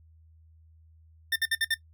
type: tone bursts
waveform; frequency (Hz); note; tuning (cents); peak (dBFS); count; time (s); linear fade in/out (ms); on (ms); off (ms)
25% pulse; 1804; A6; +43; -20; 5; 1.32-1.743; 5; 39; 57
effects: noise-tail reverb RT60 0.1 s tail -17 dB re dry + added 80 Hz sine -54 dBFS peak until 1.93 s